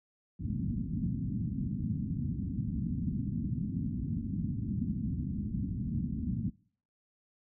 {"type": "low-pass noise", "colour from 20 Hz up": "white", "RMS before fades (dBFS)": -33, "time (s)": [0.39, 6.5], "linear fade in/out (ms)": 10, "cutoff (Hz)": 250, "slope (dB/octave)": 48, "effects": ["noise-tail reverb RT60 0.5 s tail -23 dB re dry", "high-pass 60 Hz 12 dB/octave"]}